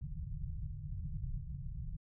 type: low-pass noise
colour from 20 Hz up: pink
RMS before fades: -41 dBFS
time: 0.01-1.97 s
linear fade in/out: 10 ms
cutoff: 170 Hz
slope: 96 dB/octave
effects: none